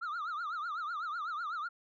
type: tone with vibrato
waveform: sine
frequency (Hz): 1295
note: E6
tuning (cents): -31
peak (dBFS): -32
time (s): 0.01-1.69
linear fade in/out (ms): 20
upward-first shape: triangle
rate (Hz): 8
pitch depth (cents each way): 200
effects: tanh soft clip ceiling -34 dBFS